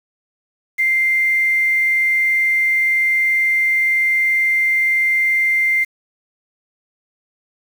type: tone with quantisation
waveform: sine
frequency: 2093 Hz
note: C7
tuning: in tune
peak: -13 dBFS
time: 0.78-5.85 s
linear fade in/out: 20 ms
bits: 6
effects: none